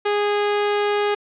sawtooth tone, 412.4 Hz, G#4, 12 cents flat, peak -14 dBFS, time 0.05-1.15 s, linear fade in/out 10 ms, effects resampled to 8000 Hz + 8-bit

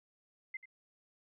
sine tone with echo, 2074 Hz, C7, 16 cents flat, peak -38 dBFS, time 0.54-0.57 s, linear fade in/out 5 ms, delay 87 ms, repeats 1, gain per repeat -13 dB, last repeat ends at 0.657 s, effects none

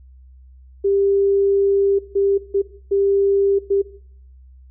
sine tone bursts at uneven times, 396.4 Hz, G4, 19 cents sharp, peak -14 dBFS, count 5, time 0.84-1.99 / 2.15-2.38 / 2.54-2.62 / 2.91-3.59 / 3.7-3.82 s, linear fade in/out 10 ms, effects noise-tail reverb RT60 0.6 s tail -18 dB re dry + added 64 Hz sine -42 dBFS peak until 4.7 s

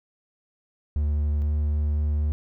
triangle tone pair in turn, 74 / 74.64 Hz, D2 / D2, +14 / +29 cents, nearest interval unison, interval 15 cents, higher second, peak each -19 dBFS, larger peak neither, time 0.96-1.42 / 1.42-2.32 s, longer second, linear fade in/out 0 ms, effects none

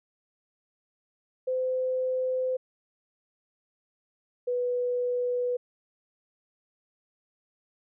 sine tone pair in turn, 513 / 492.3 Hz, C5 / B4, -34 / -6 cents, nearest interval minor second, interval 72 cents, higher first, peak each -25 dBFS, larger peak neither, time 1.47-2.57 / 4.47-5.57 s, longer neither, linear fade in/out 10 ms, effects none

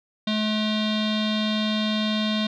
square tone with low-pass filter, 214.5 Hz, A3, 44 cents flat, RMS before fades -24 dBFS, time 0.27-2.47 s, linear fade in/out 5 ms, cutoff 3700 Hz, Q 7.3, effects none

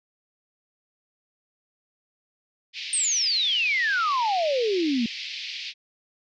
pink band-pass noise, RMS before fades -35 dBFS, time 2.73-5.74 s, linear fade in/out 50 ms, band 2200 to 5100 Hz, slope 48 dB/octave
sine exponential sweep, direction down, 8870 to 221.1 Hz, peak -21 dBFS, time 2.93-5.06 s, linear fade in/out 2 ms
effects none

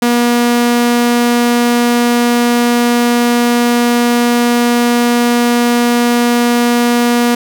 sawtooth tone, 239.7 Hz, A#3, 48 cents sharp, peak -5 dBFS, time 0.02-7.35 s, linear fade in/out 5 ms, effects none

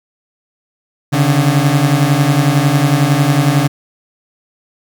30% pulse beating tone pair, 137.5 / 148.5 Hz, C#3 / D3, -14 / +20 cents, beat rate 11 Hz, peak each -10 dBFS, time 1.12-3.68 s, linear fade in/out 20 ms, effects none

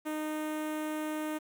sawtooth tone with notch filter, 307.8 Hz, D#4, 19 cents flat, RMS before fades -35 dBFS, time 0.05-1.39 s, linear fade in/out 20 ms, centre 4700 Hz, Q 0.92, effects 10-bit

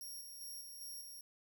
10% pulse tone with tremolo, 5588 Hz, F8, in tune, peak -40 dBFS, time 0.01-1.21 s, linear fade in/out 2 ms, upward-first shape square, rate 2.5 Hz, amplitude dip 35%, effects 12-bit

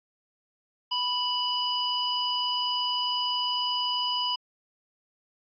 harmonic tone, 987.8 Hz, B5, in tune, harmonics 1 / 3 / 5, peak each -30 / -28 / -32 dBFS, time 0.91-4.36 s, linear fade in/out 10 ms, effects AAC 64 kbps

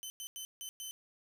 15% pulse tone bursts at uneven times, 3053 Hz, G7, 46 cents flat, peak -34 dBFS, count 5, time 0.03-0.1 / 0.2-0.27 / 0.36-0.45 / 0.61-0.69 / 0.8-0.91 s, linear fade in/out 0 ms, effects 10-bit

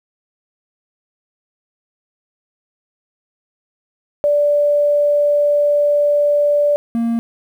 sine / triangle tone pair in turn, 584 / 231.8 Hz, D5 / A#3, -10 / -10 cents, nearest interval octave + major third, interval 1600 cents, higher first, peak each -11 / -13 dBFS, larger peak first, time 4.24-6.76 / 6.95-7.19 s, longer first, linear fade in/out 0 ms, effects 8-bit

